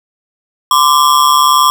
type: ring-modulated tone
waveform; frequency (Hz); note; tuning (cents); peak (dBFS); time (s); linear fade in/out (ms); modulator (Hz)
square; 1100; C#6; -14; -4; 0.71-1.7; 0; 70.6
effects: none